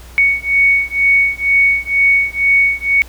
sine beating tone pair, 2226 / 2228.1 Hz, C#7 / C#7, +7 / +8 cents, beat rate 2.1 Hz, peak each -13 dBFS, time 0.18-3.02 s, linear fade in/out 0 ms, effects added 60 Hz sine -35 dBFS peak until 3.08 s + pink hiss -41 dBFS RMS until 3.08 s

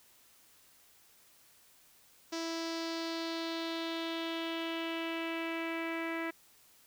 sawtooth tone with low-pass filter sweep, 329.6 Hz, E4, in tune, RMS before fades -37 dBFS, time 2.32-6.31 s, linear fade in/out 10 ms, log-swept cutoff 5500 to 2100 Hz, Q 3.3, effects white hiss -63 dBFS RMS until 6.86 s

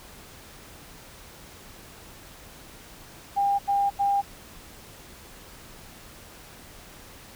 sine tone bursts, 801 Hz, G5, 37 cents sharp, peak -20 dBFS, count 3, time 3.36-4.218 s, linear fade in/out 20 ms, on 230 ms, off 84 ms, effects pink hiss -47 dBFS RMS until 7.35 s

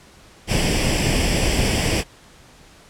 pink noise with comb filter, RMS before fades -19 dBFS, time 0.47-2.04 s, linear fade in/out 50 ms, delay 0.38 ms, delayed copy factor +0.7, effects pink hiss -48 dBFS RMS until 2.89 s + low-pass 9000 Hz 12 dB/octave

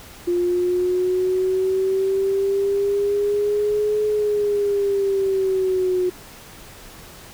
sine linear two-way sweep, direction up then down, 350 to 424.8 to 361.8 Hz, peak -17 dBFS, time 0.27-6.1 s, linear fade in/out 10 ms, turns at 4.05 s, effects pink hiss -42 dBFS RMS until 7.33 s

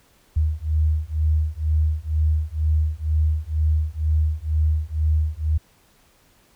sine beating tone pair, 76.5 / 78.6 Hz, D#2 / D#2, -29 / +18 cents, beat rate 2.1 Hz, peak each -21 dBFS, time 0.36-5.58 s, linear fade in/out 10 ms, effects pink hiss -58 dBFS RMS until 6.55 s

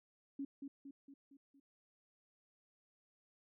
sine tone with echo, 277.2 Hz, C#4, in tune, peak -39 dBFS, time 0.39-0.45 s, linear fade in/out 5 ms, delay 230 ms, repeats 5, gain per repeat -5 dB, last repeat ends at 1.6 s, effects none

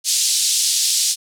pink band-pass noise, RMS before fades -18 dBFS, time 0.04-1.16 s, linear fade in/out 50 ms, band 4000 to 9800 Hz, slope 24 dB/octave, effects none

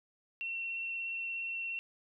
sine tone with vibrato, 2715 Hz, F7, 50 cents flat, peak -35 dBFS, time 0.41-1.79 s, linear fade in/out 0 ms, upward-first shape triangle, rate 17 Hz, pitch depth 15 cents each way, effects none

